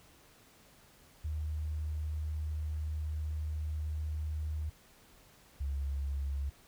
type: tone pair in turn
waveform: sine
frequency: 76.8 / 69.37 Hz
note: D#2 / C#2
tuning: -22 / +2 cents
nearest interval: major second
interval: 176 cents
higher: first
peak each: -33 / -32 dBFS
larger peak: second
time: 1.24-4.7 / 5.6-6.5 s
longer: first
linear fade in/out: 10 ms
effects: pink hiss -61 dBFS RMS until 6.67 s